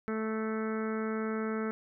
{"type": "harmonic tone", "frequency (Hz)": 219.5, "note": "A3", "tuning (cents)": -4, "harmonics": [1, 2, 3, 4, 5, 6, 7, 8, 9, 10], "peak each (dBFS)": [-33, -35, -46, -49, -49, -41, -46, -50, -51, -51], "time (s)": [0.08, 1.71], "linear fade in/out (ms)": 0, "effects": []}